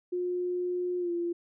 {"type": "tone with pitch glide", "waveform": "sine", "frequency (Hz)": [358, 344.4], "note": ["F4", "F4"], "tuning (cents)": [43, -24], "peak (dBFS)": -28, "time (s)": [0.12, 1.33], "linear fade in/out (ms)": 10, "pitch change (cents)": -67, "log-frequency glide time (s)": [0.99, 1.11], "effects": []}